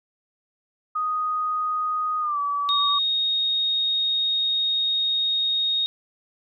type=tone with pitch glide; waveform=sine; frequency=1244.5 to 1147.8 Hz; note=D#6 to D6; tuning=0 to -40 cents; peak=-22 dBFS; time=0.95-2.99 s; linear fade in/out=10 ms; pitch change=-140 cents; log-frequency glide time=2.2-2.39 s
type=tone; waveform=sine; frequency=3729 Hz; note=A#7; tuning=in tune; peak=-20 dBFS; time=2.69-5.86 s; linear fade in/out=0 ms
effects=none